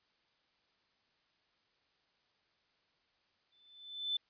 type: tone with exponential growth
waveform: sine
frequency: 3520 Hz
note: A7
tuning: in tune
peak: -30 dBFS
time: 3.52-4.17 s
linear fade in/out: 5 ms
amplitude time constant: 140 ms
effects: white hiss -75 dBFS RMS until 4.29 s + resampled to 11025 Hz